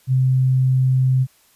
sine tone, 130 Hz, C3, 11 cents flat, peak -13 dBFS, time 0.07-1.27 s, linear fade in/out 50 ms, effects white hiss -56 dBFS RMS until 1.55 s + resampled to 32000 Hz

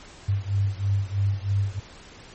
sine beating tone pair, 98 / 101.1 Hz, G2 / G#2, 0 / -46 cents, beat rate 3.1 Hz, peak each -24 / -25 dBFS, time 0.28-1.8 s, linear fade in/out 10 ms, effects pink hiss -46 dBFS RMS until 2.34 s + MP3 32 kbps

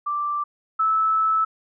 sine tone pair in turn, 1174.7 / 1307.3 Hz, D6 / E6, 0 / -15 cents, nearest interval major second, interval 185 cents, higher second, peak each -22 / -17 dBFS, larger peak second, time 0.06-0.44 / 0.79-1.45 s, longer second, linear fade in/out 10 ms, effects none

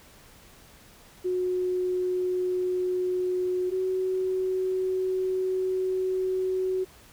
sine tone pair in turn, 364.9 / 373.6 Hz, F#4 / F#4, -24 / +17 cents, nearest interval unison, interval 41 cents, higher second, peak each -24 dBFS, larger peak neither, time 1.24-3.71 / 3.71-6.85 s, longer second, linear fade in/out 20 ms, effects pink hiss -53 dBFS RMS until 7.12 s

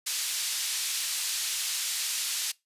pink band-pass noise, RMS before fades -31 dBFS, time 0.06-2.52 s, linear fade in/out 10 ms, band 3700 to 11000 Hz, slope 12 dB/octave, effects noise-tail reverb RT60 0.2 s tail -22 dB re dry + resampled to 32000 Hz

